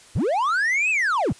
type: linear two-way sweep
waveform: triangle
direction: up then down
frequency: 54.7 to 2649 to 54.7 Hz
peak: -17 dBFS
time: 0.15-1.33 s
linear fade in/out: 10 ms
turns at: 0.9 s
effects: white hiss -49 dBFS RMS until 1.39 s + resampled to 22050 Hz